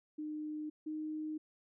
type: tone pair in turn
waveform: sine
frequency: 304.6 / 309 Hz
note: D#4 / D#4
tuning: -37 / -12 cents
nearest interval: unison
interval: 25 cents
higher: second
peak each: -38 / -37 dBFS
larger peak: second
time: 0.18-0.7 / 0.86-1.38 s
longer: neither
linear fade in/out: 10 ms
effects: none